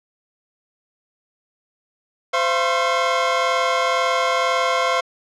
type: tone cluster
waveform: 25% pulse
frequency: 517 / 681 / 1076 Hz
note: C5 / F5 / C6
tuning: -21 / -44 / +48 cents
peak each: -18 dBFS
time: 2.33-5.01 s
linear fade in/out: 10 ms
effects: low-pass 5000 Hz 12 dB/octave